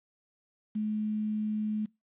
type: tone with quantisation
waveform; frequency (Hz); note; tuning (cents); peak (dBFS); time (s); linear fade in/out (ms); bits
sine; 213.6; G#3; +49; -28; 0.75-1.86; 10; 9
effects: noise-tail reverb RT60 0.2 s tail -23 dB re dry + resampled to 8000 Hz